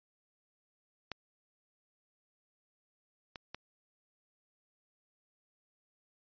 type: clicks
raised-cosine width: 0.2 ms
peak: -20 / -25 / -23 dBFS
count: 3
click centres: 1.117 / 3.358 / 3.546 s
effects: resampled to 11025 Hz